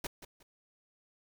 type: noise with echo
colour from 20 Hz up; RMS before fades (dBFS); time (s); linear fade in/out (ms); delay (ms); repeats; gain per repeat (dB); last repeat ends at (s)
pink; -37; 0.04-0.07; 5; 180; 2; -12; 0.43
effects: none